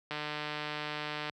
click train, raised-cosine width 0.3 ms, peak -20 dBFS, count 179, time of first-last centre 0.11-1.297 s, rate 150 Hz, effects high-pass 100 Hz 12 dB/octave

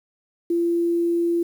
sine tone with quantisation, 341.2 Hz, F4, 40 cents flat, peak -18 dBFS, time 0.5-1.43 s, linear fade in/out 5 ms, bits 8, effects none

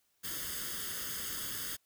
white noise with comb filter, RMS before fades -39 dBFS, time 0.23-1.77 s, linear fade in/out 20 ms, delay 0.61 ms, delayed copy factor +0.8, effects white hiss -75 dBFS RMS until 1.85 s

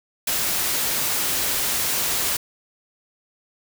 white noise, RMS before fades -23 dBFS, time 0.27-2.37 s, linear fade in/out 5 ms, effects none

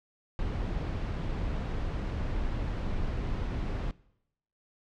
brown noise, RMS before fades -32 dBFS, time 0.39-3.91 s, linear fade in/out 0 ms, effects noise-tail reverb RT60 0.8 s tail -21 dB re dry + low-pass 4000 Hz 12 dB/octave

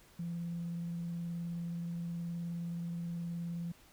sine tone with vibrato, 170.5 Hz, F3, 41 cents flat, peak -35 dBFS, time 0.19-3.72 s, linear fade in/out 5 ms, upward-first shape square, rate 19 Hz, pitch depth 12 cents each way, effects tanh soft clip ceiling -32 dBFS + pink hiss -62 dBFS RMS until 3.92 s

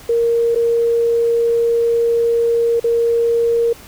sine tone with dropouts, 466.2 Hz, A#4, in tune, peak -12 dBFS, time 0.09-3.73 s, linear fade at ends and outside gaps 5 ms, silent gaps 0.549-0.557 / 2.798-2.841 s, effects pink hiss -40 dBFS RMS until 3.87 s

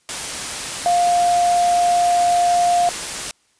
sine tone in noise, 703 Hz, F5, 11 cents sharp, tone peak -13 dBFS, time 0.86-2.89 s, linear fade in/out 0 ms, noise white, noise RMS -26 dBFS, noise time 0.09-3.31 s, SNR +10 dB, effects white hiss -61 dBFS RMS until 3.59 s + resampled to 22050 Hz

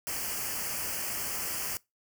white band-stop noise, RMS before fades -34 dBFS, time 0.07-1.77 s, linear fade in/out 0 ms, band 3100 to 4500 Hz, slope 96 dB/octave, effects noise-tail reverb RT60 0.2 s tail -22 dB re dry

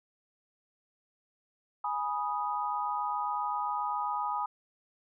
sine chord, G# minor, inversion none, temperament equal with one note detuned, 830.6 / 978.1 / 1244.5 Hz, G#5 / B5 / D#6, 0 / -17 / 0 cents, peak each -34 dBFS, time 1.84-4.46 s, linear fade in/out 5 ms, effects none

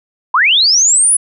sine linear sweep, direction up, 918 to 10300 Hz, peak -7 dBFS, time 0.34-1.17 s, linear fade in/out 5 ms, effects none

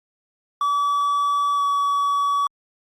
triangle tone with pitch glide, 1147 to 1136.4 Hz, D6 to C#6, -41 to +43 cents, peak -16 dBFS, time 0.61-2.47 s, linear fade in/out 2 ms, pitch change -16 cents, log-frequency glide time 1.55-1.62 s, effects Opus 48 kbps

